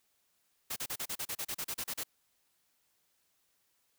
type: noise bursts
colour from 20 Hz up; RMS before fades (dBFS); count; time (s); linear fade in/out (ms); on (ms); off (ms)
white; -37; 14; 0.7-2.037; 10; 63; 35
effects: white hiss -75 dBFS RMS until 3.98 s